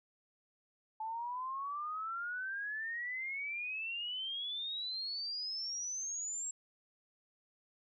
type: exponential sweep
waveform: sine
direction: up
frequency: 866 to 7630 Hz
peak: -37 dBFS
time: 1-6.51 s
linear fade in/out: 5 ms
effects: none